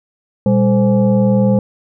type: tone with frequency modulation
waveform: sine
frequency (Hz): 200.3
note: G3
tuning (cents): +38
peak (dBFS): -9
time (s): 0.46-1.59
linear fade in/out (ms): 2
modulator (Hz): 320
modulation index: 0.98
effects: none